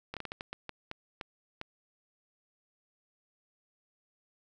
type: slowing click train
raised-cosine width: 0.3 ms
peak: -22 dBFS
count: 11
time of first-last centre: 0.14-1.614 s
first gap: 27 ms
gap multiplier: 1.35
effects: none